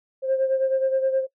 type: beating tone pair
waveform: sine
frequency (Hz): 529 / 538.5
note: C5 / C5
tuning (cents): +19 / +50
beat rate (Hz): 9.5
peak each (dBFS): -19 / -25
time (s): 0.22-1.27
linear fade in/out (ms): 50
effects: noise-tail reverb RT60 0.1 s tail -21 dB re dry + tanh soft clip ceiling -14 dBFS